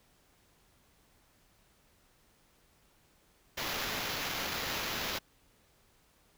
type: noise with sample-and-hold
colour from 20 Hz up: white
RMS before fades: -36 dBFS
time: 3.57-5.19 s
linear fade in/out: 10 ms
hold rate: 8820 Hz
effects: pink hiss -67 dBFS RMS until 6.37 s